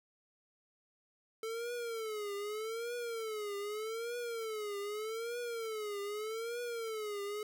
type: tone with vibrato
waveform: square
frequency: 441.1 Hz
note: A4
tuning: 4 cents sharp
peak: -38 dBFS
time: 1.43-7.43 s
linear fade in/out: 2 ms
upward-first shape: triangle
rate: 0.82 Hz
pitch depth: 170 cents each way
effects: none